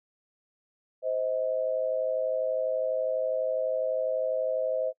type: tone pair together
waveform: sine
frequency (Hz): 520 / 632.1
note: C5 / D#5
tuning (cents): -11 / +27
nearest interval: minor third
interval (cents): 338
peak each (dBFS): -28 / -29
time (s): 1.02-4.93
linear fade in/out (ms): 50
effects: noise-tail reverb RT60 0.1 s tail -23 dB re dry